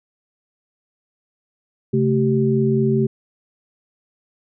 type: tone cluster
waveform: sine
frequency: 134.1 / 218.7 / 385.4 Hz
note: C3 / A3 / G4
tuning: +43 / -10 / -29 cents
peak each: -19 dBFS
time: 1.93-3.07 s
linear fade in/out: 10 ms
effects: none